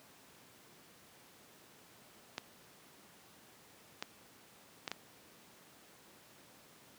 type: clicks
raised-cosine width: 0.2 ms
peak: -20 dBFS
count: 4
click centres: 2.381 / 4.025 / 4.878 / 4.916 s
effects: pink hiss -60 dBFS RMS until 6.98 s + high-pass 150 Hz 12 dB/octave